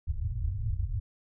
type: low-pass noise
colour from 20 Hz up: white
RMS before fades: -31 dBFS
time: 0.07-1 s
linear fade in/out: 10 ms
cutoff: 110 Hz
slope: 48 dB/octave
effects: none